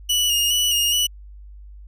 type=tone with vibrato; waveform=sawtooth; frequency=2900 Hz; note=F#7; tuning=35 cents flat; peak=-14 dBFS; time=0.09-1.07 s; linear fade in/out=10 ms; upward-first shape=square; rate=2.4 Hz; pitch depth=31 cents each way; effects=added 50 Hz sine -38 dBFS peak until 1.87 s